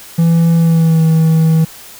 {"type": "tone with pitch glide", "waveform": "triangle", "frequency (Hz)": [166.6, 160.83], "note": ["E3", "E3"], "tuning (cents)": [19, -42], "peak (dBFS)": -5, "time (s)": [0.18, 1.65], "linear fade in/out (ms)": 10, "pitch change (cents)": -61, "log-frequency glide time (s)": [0.56, 1.04], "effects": ["white hiss -35 dBFS RMS until 1.99 s"]}